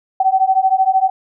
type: beating tone pair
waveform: sine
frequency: 756 / 769 Hz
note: F#5 / G5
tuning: +37 / -33 cents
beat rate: 13 Hz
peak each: -14 dBFS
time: 0.2-1.1 s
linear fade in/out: 5 ms
effects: none